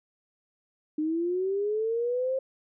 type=linear sweep; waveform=sine; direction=up; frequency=301.6 to 534 Hz; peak=-25 dBFS; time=0.98-2.39 s; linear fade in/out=5 ms; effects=none